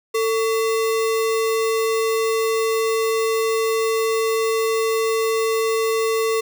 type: tone with sample-and-hold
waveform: sine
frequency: 446.8 Hz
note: A4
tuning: 27 cents sharp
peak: -17 dBFS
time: 0.14-6.41 s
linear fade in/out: 10 ms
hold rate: 1575 Hz
effects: none